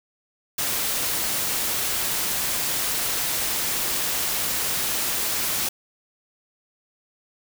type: noise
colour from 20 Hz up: white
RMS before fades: -25 dBFS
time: 0.58-5.69 s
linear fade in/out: 5 ms
effects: none